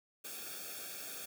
white noise with comb filter, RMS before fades -45 dBFS, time 0.24-1.26 s, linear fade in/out 10 ms, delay 1 ms, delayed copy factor -0.85, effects none

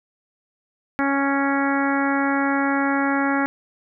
harmonic tone, 277.3 Hz, C#4, 1 cent sharp, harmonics 1 / 2 / 3 / 4 / 5 / 6 / 7 / 8, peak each -21 / -29 / -26 / -30 / -27 / -28 / -31 / -34 dBFS, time 0.99-3.46 s, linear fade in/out 0 ms, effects none

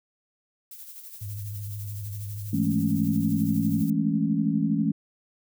violet noise with tremolo, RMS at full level -41 dBFS, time 0.71-3.9 s, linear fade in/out 2 ms, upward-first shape sine, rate 12 Hz, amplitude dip 50%
sine tone with vibrato, 102.6 Hz, G#2, 21 cents flat, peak -32 dBFS, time 1.21-3.83 s, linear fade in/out 10 ms, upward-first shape sine, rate 13 Hz, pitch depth 56 cents each way
sine chord, A major seventh, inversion second, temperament equal, 164.81 / 207.7 / 220 / 277.2 Hz, E3 / G#3 / A3 / C#4, 0 / 0 / 0 / 0 cents, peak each -27 dBFS, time 2.53-4.92 s, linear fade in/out 5 ms
effects none

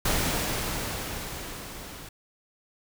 pink noise with level ramp, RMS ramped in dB -25 to -43 dBFS, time 0.05-2.09 s, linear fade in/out 5 ms, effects none

